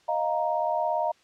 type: chord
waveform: sine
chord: Eb suspended second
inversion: none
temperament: just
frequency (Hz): 622.3 / 700 / 933.4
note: Eb5 / F5 / Bb5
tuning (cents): 0 / +4 / +2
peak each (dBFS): -28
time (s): 0.08-1.12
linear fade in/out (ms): 10
effects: white hiss -61 dBFS RMS until 1.23 s + low-pass 5000 Hz 12 dB/octave